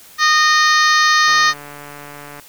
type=harmonic tone; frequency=615 Hz; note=D#5; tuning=20 cents flat; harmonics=2 / 3 / 4 / 5 / 6 / 7 / 8 / 9 / 10; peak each=-14 / -14 / -27 / -28 / -23 / -21 / -25 / -27 / -24 dBFS; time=0.18-1.54 s; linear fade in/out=50 ms
type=click train; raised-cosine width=0.5 ms; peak=-20 dBFS; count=163; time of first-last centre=1.28-2.397 s; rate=145 Hz
effects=white hiss -43 dBFS RMS until 2.48 s